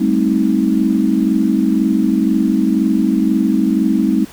sine chord, A half-diminished seventh, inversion third, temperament just, 198 / 220 / 264 / 316.8 Hz, G3 / A3 / C4 / Eb4, +18 / 0 / +16 / +31 cents, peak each -17 dBFS, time 0-4.25 s, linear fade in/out 10 ms, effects pink hiss -39 dBFS RMS until 4.32 s

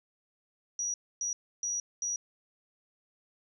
sine tone bursts at uneven times, 5800 Hz, F#8, 35 cents flat, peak -30 dBFS, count 4, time 0.79-0.94 / 1.21-1.33 / 1.63-1.8 / 2.02-2.16 s, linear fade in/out 2 ms, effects none

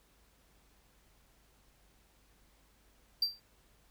triangle tone with exponential decay, 4699 Hz, D8, in tune, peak -23 dBFS, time 3.22-3.4 s, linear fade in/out 5 ms, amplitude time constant 38 ms, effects added 50 Hz sine -68 dBFS peak until 3.9 s + pink hiss -68 dBFS RMS until 3.9 s

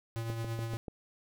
square tone with tremolo, 114.3 Hz, A#2, 34 cents flat, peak -33 dBFS, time 0.16-0.77 s, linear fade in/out 0 ms, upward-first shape triangle, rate 9 Hz, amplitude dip 45%
click train, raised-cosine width 2 ms, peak -26 dBFS, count 5, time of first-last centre 0.3-0.882 s, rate 6.87 Hz
effects none

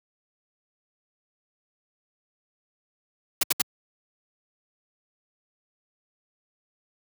white noise bursts, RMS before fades -21 dBFS, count 3, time 3.41-3.619 s, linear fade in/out 5 ms, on 23 ms, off 70 ms, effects high-pass 100 Hz 12 dB/octave

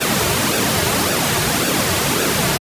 pink noise with flanger, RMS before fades -17 dBFS, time 0-2.58 s, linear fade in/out 20 ms, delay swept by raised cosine 0.95 to 3.95 ms, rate 1.8 Hz, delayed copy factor -0.6, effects high-pass 100 Hz 12 dB/octave + resampled to 32000 Hz

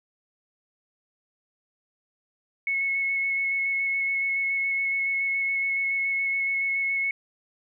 sine tone with vibrato, 2193 Hz, C#7, 19 cents flat, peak -23 dBFS, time 2.67-7.11 s, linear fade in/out 2 ms, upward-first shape square, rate 7.1 Hz, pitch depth 9 cents each way, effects none

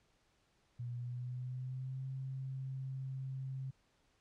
sine tone with pitch glide, 121 to 132.72 Hz, B2 to C3, -35 to +25 cents, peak -39 dBFS, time 0.79-3.71 s, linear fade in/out 10 ms, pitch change +160 cents, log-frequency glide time 0.95-2.06 s, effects pink hiss -74 dBFS RMS until 4.2 s + low-pass 7000 Hz 12 dB/octave

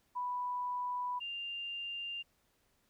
sine tone pair in turn, 987.8 / 2794 Hz, B5 / F7, 0 / 0 cents, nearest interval octave + tritone, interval 1800 cents, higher second, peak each -34 / -38 dBFS, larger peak first, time 0.15-1.2 / 1.2-2.23 s, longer first, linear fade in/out 20 ms, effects pink hiss -74 dBFS RMS until 2.89 s

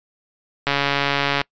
click train, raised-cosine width 0.3 ms, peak -3 dBFS, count 106, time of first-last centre 0.67-1.415 s, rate 141 Hz, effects noise-tail reverb RT60 0.1 s tail -25 dB re dry + resampled to 16000 Hz

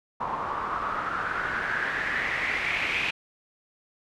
white noise with low-pass filter sweep, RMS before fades -29 dBFS, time 0.2-3.11 s, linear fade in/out 10 ms, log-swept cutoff 1000 to 2500 Hz, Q 5.3, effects none

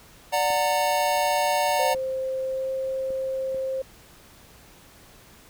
square chord, D augmented, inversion none, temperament just, 587.3 / 734.2 / 917.7 Hz, D5 / F#5 / A#5, 0 / -14 / -27 cents, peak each -26 dBFS, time 0.32-1.95 s, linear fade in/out 20 ms
clicks, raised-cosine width 2 ms, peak -29 dBFS, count 4, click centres 0.504 / 1.948 / 3.105 / 3.546 s
sine tone with pitch glide, 525 to 528.7 Hz, C5 to C5, +6 to +18 cents, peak -25 dBFS, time 1.79-3.82 s, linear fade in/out 5 ms, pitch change +12 cents, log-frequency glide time 2.44-2.7 s
effects pink hiss -51 dBFS RMS until 5.49 s

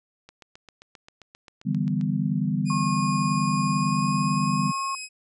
click train, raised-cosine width 0.2 ms, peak -28 dBFS, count 14, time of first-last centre 0.29-2.012 s, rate 7.55 Hz
sine chord, E minor seventh, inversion third, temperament equal, 146.83 / 164.81 / 196 / 246.9 Hz, D3 / E3 / G3 / B3, 0 / 0 / 0 / 0 cents, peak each -27 / -29 / -26 / -29 dBFS, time 1.65-4.72 s, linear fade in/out 20 ms
15% pulse tone with pitch glide, 2460 to 2534 Hz, D#7 to D#7, -20 to +31 cents, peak -26 dBFS, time 2.65-5.09 s, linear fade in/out 50 ms, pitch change +51 cents, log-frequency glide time 3.68-4.86 s
sine tone, 1084 Hz, C#6, 39 cents flat, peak -26 dBFS, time 2.7-4.95 s, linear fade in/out 2 ms
effects resampled to 24000 Hz

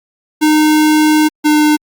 square tone pair in turn, 306.8 / 302.2 Hz, D#4 / D4, -24 / +50 cents, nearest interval unison, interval 26 cents, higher first, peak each -8 dBFS, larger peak neither, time 0.41-1.29 / 1.44-1.77 s, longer first, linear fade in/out 20 ms, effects Opus 48 kbps

